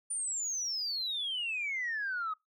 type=exponential sweep; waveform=sine; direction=down; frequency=9397 to 1244.5 Hz; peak=-31 dBFS; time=0.1-2.34 s; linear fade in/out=10 ms; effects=noise-tail reverb RT60 0.2 s tail -26 dB re dry + tanh soft clip ceiling -28 dBFS